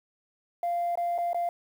sine tone with dropouts, 694 Hz, F5, 11 cents flat, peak -24 dBFS, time 0.63-1.49 s, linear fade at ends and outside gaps 2 ms, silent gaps 0.955-0.974 / 1.18-1.185 / 1.332-1.345 s, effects tanh soft clip ceiling -23 dBFS + 9-bit

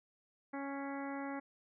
harmonic tone with a mistuned harmonic, 277.2 Hz, C#4, in tune, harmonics 1 / 2 / 3 / 4 / 5 / 6 / 7 / 8, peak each -41 / -47 / -46 / -51 / -52 / -53 / -52 / -58 dBFS, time 0.53-1.4 s, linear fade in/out 10 ms, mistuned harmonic 7, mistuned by +31 cents, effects none

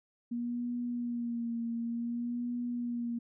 sine tone with vibrato, 237.1 Hz, A#3, 30 cents sharp, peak -32 dBFS, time 0.31-3.19 s, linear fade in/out 10 ms, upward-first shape sine, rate 0.55 Hz, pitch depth 37 cents each way, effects none

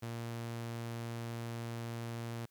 sawtooth tone, 116.54 Hz, A#2, in tune, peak -35 dBFS, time 0.02-2.46 s, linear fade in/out 10 ms, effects white hiss -75 dBFS RMS until 2.5 s

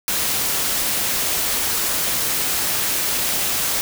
white noise, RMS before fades -21 dBFS, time 0.08-3.81 s, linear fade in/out 0 ms, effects none

